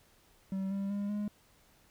triangle tone with pitch steps, 192.2 / 197.15 / 202.2 / 207.4 Hz, G3 / G3 / G#3 / G#3, -34 / +10 / -46 / -2 cents, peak -30 dBFS, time 0.52-1.28 s, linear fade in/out 2 ms, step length 190 ms, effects pink hiss -65 dBFS RMS until 1.9 s

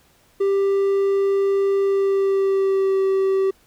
triangle tone with pitch glide, 394.1 to 385.5 Hz, G4 to G4, +9 to -29 cents, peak -14 dBFS, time 0.4-3.51 s, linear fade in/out 10 ms, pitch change -38 cents, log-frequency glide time 1.81-3.02 s, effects pink hiss -57 dBFS RMS until 3.66 s

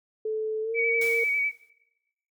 sine tone with pitch glide, 435.6 to 461.5 Hz, A4 to A#4, -17 to -17 cents, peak -26 dBFS, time 0.25-1.24 s, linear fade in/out 5 ms, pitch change +100 cents, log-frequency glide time 0.62-0.76 s
sine tone with vibrato, 2274 Hz, C#7, 44 cents sharp, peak -23 dBFS, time 0.74-1.52 s, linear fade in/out 50 ms, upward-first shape square, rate 10 Hz, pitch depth 22 cents each way
white noise with exponential decay, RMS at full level -37 dBFS, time 1.01-1.7 s, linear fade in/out 5 ms, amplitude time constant 150 ms
effects noise-tail reverb RT60 0.9 s tail -19 dB re dry

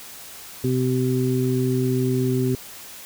harmonic tone, 127.8 Hz, C3, 40 cents flat, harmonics 1 / 2 / 3, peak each -22 / -23 / -24 dBFS, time 0.64-2.55 s, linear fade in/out 2 ms, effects white hiss -40 dBFS RMS until 3.05 s

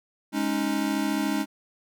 square chord, Ab suspended fourth, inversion none, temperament equal, 207.7 / 277.2 / 311.1 Hz, Ab3 / Db4 / Eb4, 0 / 0 / 0 cents, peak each -30 / -29 / -29 dBFS, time 0.32-1.46 s, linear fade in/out 50 ms, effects none

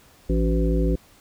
harmonic tone with a mistuned harmonic, 55.9 Hz, A1, 28 cents sharp, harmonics 1 / 3 / 5 / 7 / 9, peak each -20 / -25 / -27 / -28 / -30 dBFS, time 0.29-0.96 s, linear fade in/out 10 ms, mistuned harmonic 7, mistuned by -75 cents, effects pink hiss -54 dBFS RMS until 1.2 s

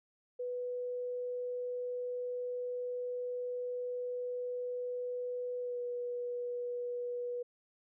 sine tone with pitch glide, 493.9 to 487.1 Hz, B4 to B4, 0 to -24 cents, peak -35 dBFS, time 0.39-7.43 s, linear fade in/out 10 ms, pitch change -24 cents, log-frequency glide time 5.6-5.79 s, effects none

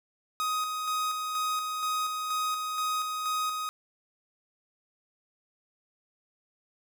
45% pulse tone with tremolo, 1254 Hz, D#6, 13 cents sharp, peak -27 dBFS, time 0.4-3.69 s, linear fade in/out 0 ms, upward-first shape square, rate 2.1 Hz, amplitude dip 35%, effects none

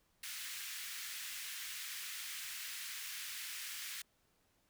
pink high-pass noise, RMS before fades -45 dBFS, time 0.23-4.02 s, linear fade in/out 5 ms, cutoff 1700 Hz, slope 24 dB/octave, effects pink hiss -75 dBFS RMS until 4.69 s

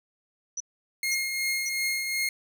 sine tone bursts, 5930 Hz, F#8, 3 cents sharp, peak -29 dBFS, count 3, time 0.57-1.692 s, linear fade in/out 5 ms, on 34 ms, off 510 ms
sawtooth tone with tremolo, 2143 Hz, C7, 41 cents sharp, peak -21 dBFS, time 1.03-2.29 s, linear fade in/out 2 ms, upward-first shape triangle, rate 2.7 Hz, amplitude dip 45%
effects none

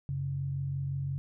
sine tone pair together, 91.8 / 137.54 Hz, F#2 / C#3, -13 / -13 cents, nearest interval perfect fifth, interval 700 cents, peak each -39 / -31 dBFS, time 0.09-1.18 s, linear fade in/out 0 ms, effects none

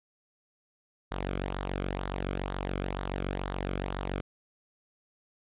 sawtooth tone with flanger, 47.06 Hz, F#1, 30 cents sharp, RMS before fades -34 dBFS, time 1.11-4.21 s, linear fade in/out 10 ms, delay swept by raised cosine 0.38 to 1.11 ms, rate 2.1 Hz, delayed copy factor -0.55, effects resampled to 8000 Hz

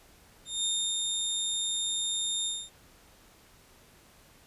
25% pulse tone with ADSR envelope, 3652 Hz, A#7, 36 cents flat, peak -23 dBFS, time 0.45-2.7 s, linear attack 190 ms, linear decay 310 ms, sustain -2 dB, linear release 240 ms, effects pink hiss -58 dBFS RMS until 4.46 s + resampled to 32000 Hz

